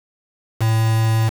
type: tone with quantisation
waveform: triangle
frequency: 111.8 Hz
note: A2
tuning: 28 cents sharp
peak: -12 dBFS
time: 0.6-1.3 s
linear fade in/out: 20 ms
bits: 4
effects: none